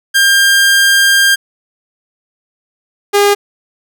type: tone pair in turn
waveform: sawtooth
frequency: 1600 / 406.6 Hz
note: G6 / G#4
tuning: +35 / -37 cents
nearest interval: 2 octaves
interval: 2372 cents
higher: first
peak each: -3 dBFS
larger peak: neither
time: 0.14-1.36 / 3.13-3.35 s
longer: first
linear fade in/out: 20 ms
effects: none